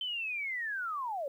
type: linear sweep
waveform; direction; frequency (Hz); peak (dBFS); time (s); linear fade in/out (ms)
sine; down; 3100 to 528; -33; 0.01-1.28; 2
effects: 11-bit